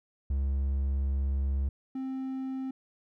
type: tone pair in turn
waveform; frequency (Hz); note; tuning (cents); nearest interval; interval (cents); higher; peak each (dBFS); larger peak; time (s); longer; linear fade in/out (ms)
triangle; 68.3 / 263.6; C#2 / C4; -25 / +13; octave + major seventh; 2338; second; -24 / -30; first; 0.3-1.69 / 1.95-2.71; first; 5
effects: none